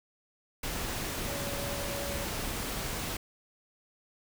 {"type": "tone in noise", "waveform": "sine", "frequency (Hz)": 565, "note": "C#5", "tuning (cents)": 33, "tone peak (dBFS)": -39, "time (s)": [1.27, 2.25], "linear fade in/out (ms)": 5, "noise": "pink", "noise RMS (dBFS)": -35, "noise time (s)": [0.63, 3.17], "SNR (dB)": -7, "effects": []}